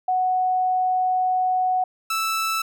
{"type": "tone pair in turn", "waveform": ["sine", "sawtooth"], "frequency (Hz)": [740, 1318.5], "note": ["F#5", "E6"], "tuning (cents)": [0, 0], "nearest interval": "minor seventh", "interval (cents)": 1000, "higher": "second", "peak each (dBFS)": -18, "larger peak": "neither", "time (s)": [[0.08, 1.84], [2.1, 2.62]], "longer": "first", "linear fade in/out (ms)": 5, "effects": []}